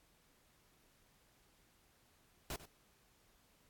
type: noise with echo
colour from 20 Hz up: pink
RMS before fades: -42 dBFS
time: 2.5-2.56 s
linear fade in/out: 2 ms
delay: 96 ms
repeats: 1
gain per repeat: -14 dB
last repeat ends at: 2.656 s
effects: pink hiss -71 dBFS RMS until 3.69 s + AAC 64 kbps